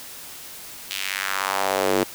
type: tone with high-pass filter sweep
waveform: square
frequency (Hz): 48.3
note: G1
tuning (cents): -25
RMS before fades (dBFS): -24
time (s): 0.9-2.04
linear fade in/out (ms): 10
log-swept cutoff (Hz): 3200 to 330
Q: 1.9
effects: white hiss -39 dBFS RMS until 2.14 s